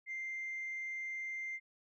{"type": "tone", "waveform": "sine", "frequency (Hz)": 2093, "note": "C7", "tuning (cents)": 0, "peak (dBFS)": -37, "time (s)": [0.06, 1.6], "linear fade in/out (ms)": 50, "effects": ["tanh soft clip ceiling -35 dBFS"]}